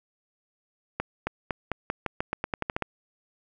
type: accelerating click train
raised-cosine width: 0.5 ms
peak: -12 dBFS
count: 14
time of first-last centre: 1-2.823 s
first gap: 270 ms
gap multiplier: 0.88
effects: none

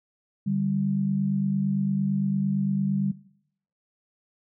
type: tone pair together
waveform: sine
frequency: 147.18 / 196 Hz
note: D3 / G3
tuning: +4 / 0 cents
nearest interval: perfect fourth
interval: 496 cents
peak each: -28 / -24 dBFS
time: 0.46-3.12 s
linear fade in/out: 10 ms
effects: noise-tail reverb RT60 0.7 s tail -19 dB re dry

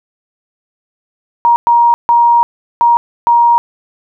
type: tone bursts at uneven times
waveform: sine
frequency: 944 Hz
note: A#5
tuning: 22 cents sharp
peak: -5 dBFS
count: 5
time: 1.45-1.56 / 1.67-1.94 / 2.09-2.43 / 2.81-2.97 / 3.27-3.58 s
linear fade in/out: 0 ms
effects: none

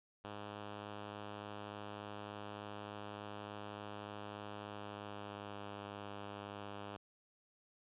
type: tone with pitch glide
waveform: 5% pulse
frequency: 103.4 to 101.74 Hz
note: G#2 to G#2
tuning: -7 to -35 cents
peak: -34 dBFS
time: 0.24-6.97 s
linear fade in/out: 10 ms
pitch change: -28 cents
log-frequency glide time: 4.61-5.75 s
effects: resampled to 8000 Hz

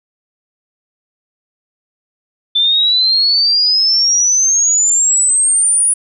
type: exponential sweep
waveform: sine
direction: up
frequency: 3520 to 9840 Hz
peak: -9 dBFS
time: 2.55-5.94 s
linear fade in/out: 10 ms
effects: none

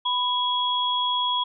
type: tone pair together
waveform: sine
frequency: 991 / 3326 Hz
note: B5 / G#7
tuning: +6 / +2 cents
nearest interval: octave + major sixth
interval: 2096 cents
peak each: -24 dBFS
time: 0.05-1.44 s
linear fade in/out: 10 ms
effects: none

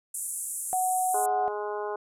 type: band-pass noise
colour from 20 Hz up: white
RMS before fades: -34 dBFS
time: 0.14-1.26 s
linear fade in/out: 5 ms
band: 7800 to 11000 Hz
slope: 48 dB/octave
type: tone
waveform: sine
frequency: 740 Hz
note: F#5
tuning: in tune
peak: -24 dBFS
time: 0.73-1.48 s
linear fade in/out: 0 ms
type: harmonic tone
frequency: 208.4 Hz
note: G#3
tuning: 6 cents sharp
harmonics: 2 / 3 / 4 / 5 / 6 / 7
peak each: -32 / -38 / -36 / -38 / -45 / -44 dBFS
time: 1.14-1.96 s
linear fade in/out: 5 ms
effects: none

